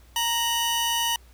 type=tone pair together; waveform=sawtooth; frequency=932.3 / 2960 Hz; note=A#5 / F#7; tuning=0 / 0 cents; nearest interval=octave + minor sixth; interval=2000 cents; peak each=-22 dBFS; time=0.16-1.16 s; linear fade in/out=2 ms; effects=added 60 Hz sine -50 dBFS peak until 1.33 s + pink hiss -58 dBFS RMS until 1.33 s